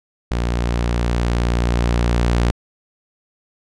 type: tone with level ramp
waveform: sawtooth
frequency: 59.1 Hz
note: A#1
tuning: 24 cents sharp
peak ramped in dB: -14 to -10 dBFS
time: 0.31-2.51 s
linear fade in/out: 0 ms
effects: low-pass 7000 Hz 12 dB/octave